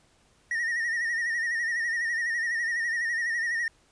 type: tone with vibrato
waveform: triangle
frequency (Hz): 1864.7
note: A#6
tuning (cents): 0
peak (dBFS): -24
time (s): 0.51-3.68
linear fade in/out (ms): 2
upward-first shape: sine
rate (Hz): 12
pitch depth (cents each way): 66
effects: pink hiss -63 dBFS RMS until 3.91 s + resampled to 22050 Hz